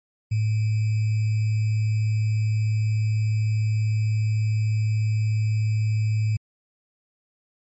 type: tone with sample-and-hold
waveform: sine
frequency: 108.3 Hz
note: A2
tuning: 27 cents flat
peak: -19 dBFS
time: 0.31-6.37 s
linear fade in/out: 10 ms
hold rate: 2450 Hz
effects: MP3 32 kbps